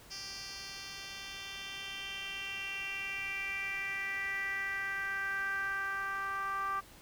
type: tone with band-pass filter sweep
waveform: 10% pulse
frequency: 392 Hz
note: G4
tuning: in tune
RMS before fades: -38 dBFS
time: 0.1-6.81 s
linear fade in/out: 20 ms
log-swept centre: 4800 to 1200 Hz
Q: 5
effects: pink hiss -56 dBFS RMS until 7.01 s